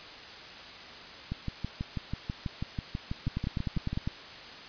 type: two click trains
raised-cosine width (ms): 5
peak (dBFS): -18 / -20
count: 9 / 17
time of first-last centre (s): 3.27-4.075 / 1.32-3.93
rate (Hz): 9.94 / 6.13
effects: white hiss -45 dBFS RMS until 4.68 s + resampled to 11025 Hz